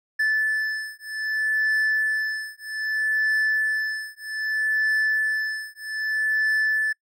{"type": "beating tone pair", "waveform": "triangle", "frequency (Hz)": [1746, 1746.63], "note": ["A6", "A6"], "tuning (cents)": [-14, -13], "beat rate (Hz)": 0.63, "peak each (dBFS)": -23, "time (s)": [0.19, 6.93], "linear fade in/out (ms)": 10, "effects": ["noise-tail reverb RT60 0.1 s tail -25 dB re dry"]}